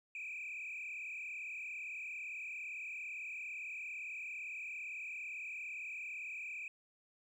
sine tone with frequency modulation, 2448 Hz, D#7, 29 cents flat, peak -40 dBFS, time 0.15-6.68 s, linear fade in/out 2 ms, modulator 37.7 Hz, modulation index 3.1, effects tanh soft clip ceiling -39 dBFS + 13-bit

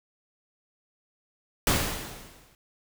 pink noise with exponential decay, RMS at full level -21 dBFS, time 1.67-2.55 s, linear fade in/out 1 ms, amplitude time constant 190 ms, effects none

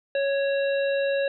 harmonic tone with a mistuned harmonic, 554.4 Hz, C#5, in tune, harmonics 1 / 3 / 5 / 7, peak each -22 / -32 / -36 / -39 dBFS, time 0.15-1.28 s, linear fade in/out 2 ms, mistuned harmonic 5, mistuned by -25 cents, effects none

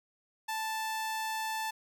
sawtooth tone, 880 Hz, A5, in tune, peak -29 dBFS, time 0.48-1.71 s, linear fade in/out 10 ms, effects none

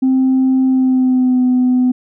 sine tone with pitch glide, 261.6 to 251.8 Hz, C4 to B3, 0 to +34 cents, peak -8 dBFS, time 0.02-1.92 s, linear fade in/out 10 ms, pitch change -66 cents, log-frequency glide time 0.66-1.44 s, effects tanh soft clip ceiling -7 dBFS

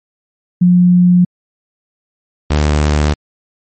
sine / sawtooth tone pair in turn, 178.3 / 74.66 Hz, F3 / D2, +36 / +29 cents, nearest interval octave + minor third, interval 1507 cents, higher first, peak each -5 / -6 dBFS, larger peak first, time 0.61-1.25 / 2.5-3.14 s, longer neither, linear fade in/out 10 ms, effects MP3 32 kbps

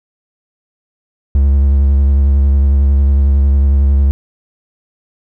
triangle tone with vibrato, 69.3 Hz, C#2, in tune, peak -5 dBFS, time 1.35-4.11 s, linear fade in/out 0 ms, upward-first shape triangle, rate 11 Hz, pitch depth 43 cents each way, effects none

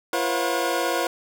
25% pulse tone cluster, 340.3 / 483.2 / 540 / 720 Hz, F4 / B4 / C#5 / F#5, -45 / -38 / -45 / -47 cents, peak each -24 dBFS, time 0.13-1.07 s, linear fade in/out 2 ms, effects none

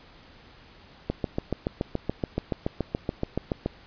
click train, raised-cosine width 2 ms, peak -12 dBFS, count 19, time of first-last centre 1.1-3.66 s, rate 7.03 Hz, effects pink hiss -52 dBFS RMS until 3.86 s + resampled to 11025 Hz

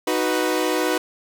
sawtooth chord, B major, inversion first, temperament equal, 311.1 / 370 / 493.9 Hz, D#4 / F#4 / B4, 0 / 0 / 0 cents, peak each -20 dBFS, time 0.07-0.98 s, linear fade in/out 5 ms, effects none

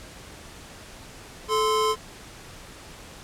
square tone pair together, 435 / 1038.2 Hz, A4 / C6, -20 / -14 cents, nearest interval octave + minor third, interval 1506 cents, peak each -24 dBFS, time 1.48-1.96 s, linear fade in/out 50 ms, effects pink hiss -44 dBFS RMS until 3.23 s + low-pass 10000 Hz 12 dB/octave

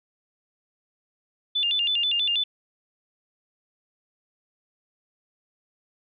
sine tone with vibrato, 3136 Hz, G7, in tune, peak -21 dBFS, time 1.55-2.44 s, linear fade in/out 10 ms, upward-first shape square, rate 6.2 Hz, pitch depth 190 cents each way, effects none

